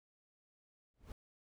brown noise with exponential growth, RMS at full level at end -44 dBFS, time 0.94-1.12 s, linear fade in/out 1 ms, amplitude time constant 39 ms, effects none

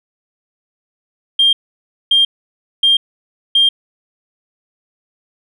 sine tone bursts, 3200 Hz, G7, 35 cents sharp, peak -7 dBFS, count 4, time 1.39-3.69 s, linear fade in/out 5 ms, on 140 ms, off 580 ms, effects tanh soft clip ceiling -3 dBFS

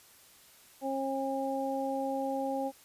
harmonic tone, 270 Hz, C#4, 45 cents flat, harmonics 1 / 2 / 3, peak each -35 / -34 / -35 dBFS, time 0.81-2.72 s, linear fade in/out 50 ms, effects white hiss -58 dBFS RMS until 2.84 s + resampled to 32000 Hz

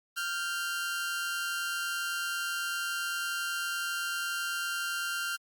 sawtooth tone pair together, 1395 / 1562.9 Hz, F6 / G6, -2 / -6 cents, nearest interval major second, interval 196 cents, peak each -29 / -33 dBFS, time 0.16-5.37 s, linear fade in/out 20 ms, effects Opus 32 kbps

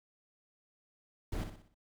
brown noise with echo, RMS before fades -36 dBFS, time 1.32-1.44 s, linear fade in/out 5 ms, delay 61 ms, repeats 5, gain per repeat -7 dB, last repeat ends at 1.745 s, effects none

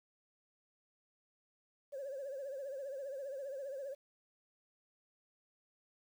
sine tone with vibrato, 547 Hz, C#5, 23 cents flat, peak -39 dBFS, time 1.92-3.95 s, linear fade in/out 20 ms, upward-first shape triangle, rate 15 Hz, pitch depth 110 cents each way, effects tanh soft clip ceiling -37 dBFS + 11-bit

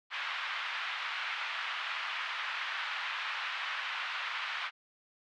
pink band-pass noise, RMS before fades -37 dBFS, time 0.1-4.71 s, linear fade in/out 50 ms, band 1100 to 3300 Hz, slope 24 dB/octave, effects none

